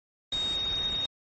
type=tone in noise; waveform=sine; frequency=3727 Hz; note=A#7; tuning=1 cent flat; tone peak=-27 dBFS; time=0.32-1.06 s; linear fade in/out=5 ms; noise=pink; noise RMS=-40 dBFS; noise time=0.32-1.06 s; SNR=+10 dB; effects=MP3 32 kbps